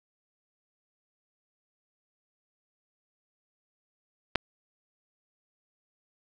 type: clicks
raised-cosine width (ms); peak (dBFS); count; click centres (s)
0.3; -19 / -7; 2; 4.354 / 4.357
effects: none